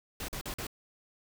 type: noise bursts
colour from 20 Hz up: pink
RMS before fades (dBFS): -38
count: 4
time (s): 0.2-0.668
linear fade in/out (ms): 2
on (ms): 84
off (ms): 44
effects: none